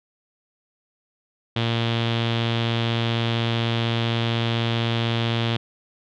sawtooth tone with low-pass filter, 115.8 Hz, A#2, 11 cents flat, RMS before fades -23 dBFS, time 1.56-5.57 s, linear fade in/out 5 ms, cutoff 3400 Hz, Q 4.8, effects none

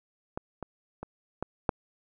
clicks, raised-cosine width 1 ms, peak -19 / -22 / -23 / -17 / -9 dBFS, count 5, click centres 0.375 / 0.627 / 1.03 / 1.426 / 1.692 s, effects none

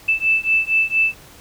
sine beating tone pair, 2637 / 2641.3 Hz, E7 / E7, 0 / +3 cents, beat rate 4.3 Hz, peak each -18 dBFS, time 0.08-1.14 s, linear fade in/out 10 ms, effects pink hiss -44 dBFS RMS until 1.4 s

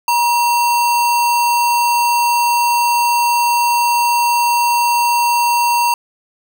sine tone with sample-and-hold, 952 Hz, A#5, 36 cents sharp, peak -11 dBFS, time 0.08-5.94 s, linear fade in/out 2 ms, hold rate 3675 Hz, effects none

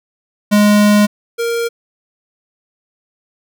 square tone pair in turn, 207.7 / 466.3 Hz, G#3 / A#4, 0 / +1 cents, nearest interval octave + major second, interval 1401 cents, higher second, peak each -8 / -16 dBFS, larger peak first, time 0.51-1.07 / 1.38-1.69 s, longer first, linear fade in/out 20 ms, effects none

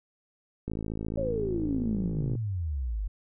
click train, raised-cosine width 3 ms, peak -21 dBFS, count 92, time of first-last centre 0.68-2.353 s, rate 54.4 Hz
sine exponential sweep, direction down, 576 to 46.25 Hz, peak -28 dBFS, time 1.17-3.08 s, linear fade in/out 10 ms
effects none

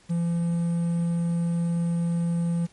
triangle tone with quantisation, 170 Hz, F3, 46 cents flat, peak -20 dBFS, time 0.09-2.67 s, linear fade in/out 20 ms, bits 8, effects pink hiss -57 dBFS RMS until 2.72 s + MP3 48 kbps

